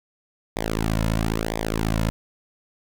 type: tone with flanger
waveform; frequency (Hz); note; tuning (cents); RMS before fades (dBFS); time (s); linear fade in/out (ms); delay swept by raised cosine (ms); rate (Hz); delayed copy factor
sawtooth; 54.7; A1; -9; -24; 0.56-2.1; 0; 0.7 to 2.6; 1; -0.9
effects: none